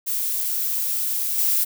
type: noise with level steps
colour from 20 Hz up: violet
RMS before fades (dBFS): -24 / -20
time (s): 0.06-1.65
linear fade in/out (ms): 20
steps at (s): 1.38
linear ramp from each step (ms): 5
effects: none